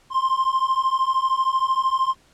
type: beating tone pair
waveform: triangle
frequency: 1046.5 / 1059.5 Hz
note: C6 / C6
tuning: 0 / +21 cents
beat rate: 13 Hz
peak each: -20 / -19 dBFS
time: 0.1-2.15 s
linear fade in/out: 50 ms
effects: pink hiss -57 dBFS RMS until 2.33 s + low-pass 9000 Hz 12 dB/octave